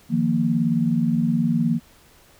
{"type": "chord", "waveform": "sine", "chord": "Eb suspended second", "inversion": "none", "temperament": "equal", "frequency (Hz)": [155.56, 174.61, 233.1], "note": ["Eb3", "F3", "Bb3"], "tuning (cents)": [0, 0, 0], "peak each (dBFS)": [-24, -23, -20], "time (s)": [0.09, 1.8], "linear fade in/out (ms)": 50, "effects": ["pink hiss -53 dBFS RMS until 2.39 s"]}